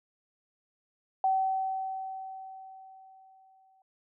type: tone with exponential decay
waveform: sine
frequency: 764 Hz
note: G5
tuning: 45 cents flat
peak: -22 dBFS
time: 1.24-3.82 s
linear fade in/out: 2 ms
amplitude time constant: 560 ms
effects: none